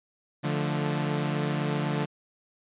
sawtooth chord, D minor, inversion none, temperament equal with one note detuned, 146.83 / 174.61 / 218.5 Hz, D3 / F3 / A3, 0 / 0 / -12 cents, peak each -24 / -28 / -30 dBFS, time 0.43-2.06 s, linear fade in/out 20 ms, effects resampled to 8000 Hz

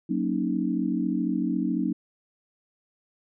sine chord, D# minor seventh, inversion first, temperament equal, 185 / 233.1 / 277.2 / 311.1 Hz, F#3 / A#3 / C#4 / D#4, 0 / 0 / 0 / 0 cents, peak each -29 dBFS, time 0.09-1.93 s, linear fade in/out 10 ms, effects none

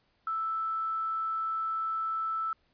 sine tone with quantisation, 1318.5 Hz, E6, in tune, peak -29 dBFS, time 0.27-2.53 s, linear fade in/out 2 ms, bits 9, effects pink hiss -71 dBFS RMS until 2.73 s + resampled to 11025 Hz

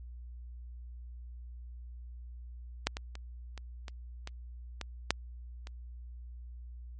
clicks, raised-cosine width 0.2 ms, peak -10 / -20 / -27 / -27 / -25 / -23 / -20 / -8 / -28 dBFS, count 9, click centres 2.87 / 2.969 / 3.154 / 3.577 / 3.882 / 4.274 / 4.813 / 5.106 / 5.671 s, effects added 60 Hz sine -43 dBFS peak until 6.99 s + MP3 48 kbps

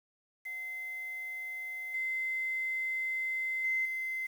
sine tone with level steps, 2065 Hz, C7, 23 cents flat, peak -37 / -31 / -28 / -33 dBFS, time 0.45-4.27 s, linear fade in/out 10 ms, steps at 1.94 / 3.64 / 3.85 s, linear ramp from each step 5 ms, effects 9-bit

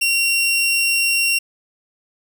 sawtooth tone, 2747 Hz, F7, 29 cents flat, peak -12 dBFS, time 0.01-1.39 s, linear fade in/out 10 ms, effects none

